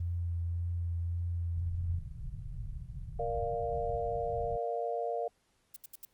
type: tone with vibrato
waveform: sine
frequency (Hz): 85.8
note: F2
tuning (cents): -30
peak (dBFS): -31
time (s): 0-1.99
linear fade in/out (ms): 5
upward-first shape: triangle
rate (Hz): 1.8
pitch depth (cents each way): 19
type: low-pass noise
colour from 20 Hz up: pink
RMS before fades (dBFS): -41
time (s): 1.56-4.57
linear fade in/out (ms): 10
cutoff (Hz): 150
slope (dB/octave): 48
type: chord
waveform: sine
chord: Bb major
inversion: none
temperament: equal with one note detuned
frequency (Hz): 466.2 / 590.7 / 698.5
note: Bb4 / D5 / F5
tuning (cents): 0 / +10 / 0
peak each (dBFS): -35 / -38 / -35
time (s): 3.19-5.28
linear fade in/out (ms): 5
type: noise bursts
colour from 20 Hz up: violet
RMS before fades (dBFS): -44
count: 4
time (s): 5.74-6.052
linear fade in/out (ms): 5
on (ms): 24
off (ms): 72
effects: pink hiss -73 dBFS RMS until 6.13 s + Opus 32 kbps